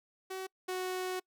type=tone pair in turn; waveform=sawtooth; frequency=377.8 / 369.2 Hz; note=F#4 / F#4; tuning=+36 / -4 cents; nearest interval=unison; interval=40 cents; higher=first; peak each=-34 / -30 dBFS; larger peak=second; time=0.3-0.47 / 0.68-1.2 s; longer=second; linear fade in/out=10 ms; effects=noise-tail reverb RT60 0.1 s tail -26 dB re dry